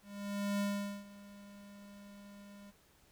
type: tone with ADSR envelope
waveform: square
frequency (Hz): 202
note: G#3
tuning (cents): -48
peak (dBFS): -32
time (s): 0.02-2.72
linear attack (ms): 580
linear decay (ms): 440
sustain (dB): -20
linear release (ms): 28
effects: pink hiss -67 dBFS RMS until 3.11 s

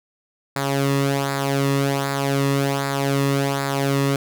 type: tone with flanger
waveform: sawtooth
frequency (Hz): 138.59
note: C#3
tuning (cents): 0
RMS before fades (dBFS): -21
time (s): 0.56-4.16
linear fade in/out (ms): 2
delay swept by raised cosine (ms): 0.33 to 1.33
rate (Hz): 1.3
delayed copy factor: -0.65
effects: none

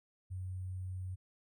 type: tone with sample-and-hold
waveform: sine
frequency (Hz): 92.5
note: F#2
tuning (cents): 0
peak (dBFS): -38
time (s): 0.3-1.16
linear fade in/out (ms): 20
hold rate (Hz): 8820
effects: none

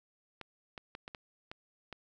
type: clicks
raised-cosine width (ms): 0.3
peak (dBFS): -27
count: 7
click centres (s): 0.413 / 0.778 / 0.951 / 1.079 / 1.148 / 1.515 / 1.927
effects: none

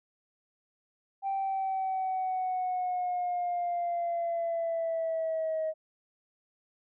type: linear sweep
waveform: sine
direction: down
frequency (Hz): 784 to 630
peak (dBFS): -27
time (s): 1.22-5.74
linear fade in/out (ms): 50
effects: tanh soft clip ceiling -25 dBFS

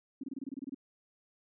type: tone bursts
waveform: sine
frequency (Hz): 270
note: C#4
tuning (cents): -45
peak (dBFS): -36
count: 11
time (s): 0.21-0.746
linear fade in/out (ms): 5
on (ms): 26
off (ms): 25
effects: none

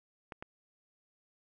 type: clicks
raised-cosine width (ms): 0.5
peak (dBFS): -27 / -27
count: 2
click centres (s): 0.322 / 0.425
effects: none

